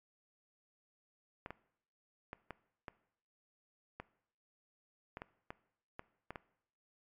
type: clicks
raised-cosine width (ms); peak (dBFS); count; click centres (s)
0.5; -28; 12; 1.461 / 1.506 / 2.331 / 2.507 / 2.882 / 4 / 5.171 / 5.219 / 5.505 / 5.994 / 6.306 / 6.358
effects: noise-tail reverb RT60 0.7 s tail -19 dB re dry + MP3 96 kbps